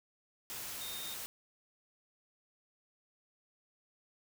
sine tone in noise, 3685 Hz, A#7, 21 cents flat, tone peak -44 dBFS, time 0.81-1.14 s, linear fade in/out 0 ms, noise white, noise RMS -43 dBFS, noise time 0.5-1.26 s, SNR -4 dB, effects none

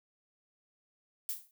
violet noise with exponential decay, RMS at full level -32 dBFS, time 1.29-1.51 s, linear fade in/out 1 ms, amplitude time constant 46 ms, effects none

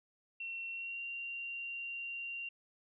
sine tone with pitch glide, 2719 to 2765 Hz, F7 to F7, -47 to -18 cents, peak -39 dBFS, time 0.4-2.49 s, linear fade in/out 5 ms, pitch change +29 cents, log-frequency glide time 0.71-1.01 s, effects none

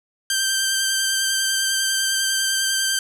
10% pulse tone with vibrato, 1568 Hz, G6, in tune, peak -10 dBFS, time 0.3-2.99 s, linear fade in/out 2 ms, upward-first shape square, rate 10 Hz, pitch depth 12 cents each way, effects none

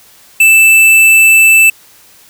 sine tone with tanh clipping, 2645 Hz, E7, 5 cents sharp, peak -4 dBFS, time 0.4-1.7 s, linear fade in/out 5 ms, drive 16 dB, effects white hiss -42 dBFS RMS until 2.29 s

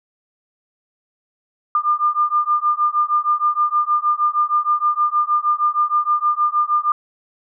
sine beating tone pair, 1200 / 1206.4 Hz, D6 / D6, +37 / +46 cents, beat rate 6.4 Hz, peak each -18 dBFS, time 1.75-6.92 s, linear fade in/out 2 ms, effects none

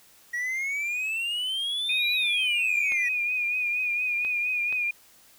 triangle exponential two-way sweep, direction up then down, 1906 to 3951 to 1906 Hz, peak -25 dBFS, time 0.33-3.09 s, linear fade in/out 10 ms, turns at 2.12 s
sine tone with vibrato, 2454 Hz, D#7, 25 cents flat, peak -24 dBFS, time 1.89-4.91 s, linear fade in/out 5 ms, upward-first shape triangle, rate 4.3 Hz, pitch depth 54 cents each way
clicks, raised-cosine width 0.3 ms, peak -23 dBFS, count 3, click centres 2.921 / 4.249 / 4.726 s
effects white hiss -56 dBFS RMS until 5.38 s

